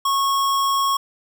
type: tone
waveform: square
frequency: 1098 Hz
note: C#6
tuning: 17 cents flat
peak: -18 dBFS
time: 0.05-0.97 s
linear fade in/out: 5 ms
effects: none